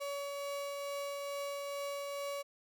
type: tone with tremolo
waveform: 35% pulse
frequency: 565 Hz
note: C#5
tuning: 33 cents sharp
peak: -35 dBFS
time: 0-2.43 s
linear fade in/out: 20 ms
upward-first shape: triangle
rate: 2.3 Hz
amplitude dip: 25%
effects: none